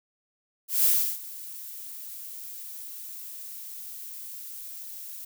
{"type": "noise with ADSR envelope", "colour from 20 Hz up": "violet", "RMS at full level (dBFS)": -20, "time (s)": [0.68, 5.25], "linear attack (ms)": 170, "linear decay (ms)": 330, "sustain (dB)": -20, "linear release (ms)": 6, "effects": []}